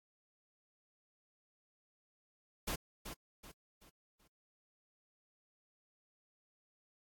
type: noise with echo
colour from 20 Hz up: pink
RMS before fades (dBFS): -38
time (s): 2.67-2.76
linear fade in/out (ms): 10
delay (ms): 380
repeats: 4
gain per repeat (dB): -8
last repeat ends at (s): 4.28
effects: AAC 64 kbps